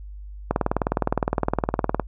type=click train; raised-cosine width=1 ms; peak=-6 dBFS; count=30; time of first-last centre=0.51-1.997 s; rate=19.5 Hz; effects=noise-tail reverb RT60 0.1 s tail -26 dB re dry + added 50 Hz sine -35 dBFS peak until 2.07 s